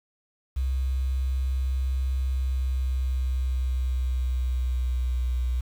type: tone with pitch glide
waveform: sine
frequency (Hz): 65.41 to 61.85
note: C2 to B1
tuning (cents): 0 to +3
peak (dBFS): -22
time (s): 0.56-5.61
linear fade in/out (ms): 10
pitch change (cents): -97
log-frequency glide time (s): 2.21-5.5
effects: tanh soft clip ceiling -19 dBFS + 8-bit